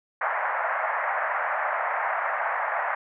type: band-pass noise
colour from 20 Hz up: pink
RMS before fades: -27 dBFS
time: 0.21-2.95 s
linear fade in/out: 5 ms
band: 620 to 2000 Hz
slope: 48 dB/octave
effects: none